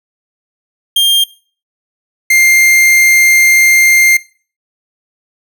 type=tone pair in turn; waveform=45% pulse; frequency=3200 / 2107 Hz; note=G7 / C7; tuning=+35 / +12 cents; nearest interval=perfect fifth; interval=723 cents; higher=first; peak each=-6 dBFS; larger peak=neither; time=0.96-1.24 / 2.3-4.17 s; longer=second; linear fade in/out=5 ms; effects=noise-tail reverb RT60 0.4 s tail -19 dB re dry